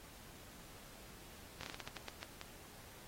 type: slowing click train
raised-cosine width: 0.2 ms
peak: -26 dBFS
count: 11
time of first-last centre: 1.61-2.414 s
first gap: 23 ms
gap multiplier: 1.26
effects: pink hiss -57 dBFS RMS until 3.07 s + AAC 48 kbps